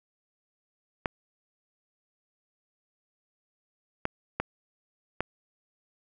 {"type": "clicks", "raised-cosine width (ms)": 0.5, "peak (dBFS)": -12, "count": 4, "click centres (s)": [1.058, 4.054, 4.4, 5.206], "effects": []}